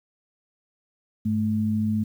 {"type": "tone pair together", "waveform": "sine", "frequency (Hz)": [101.9, 215.9], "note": ["G#2", "A3"], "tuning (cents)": [-32, -33], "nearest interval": "octave + minor second", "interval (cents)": 1299, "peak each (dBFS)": [-27, -22], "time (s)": [1.25, 2.04], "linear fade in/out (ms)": 10, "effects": ["9-bit"]}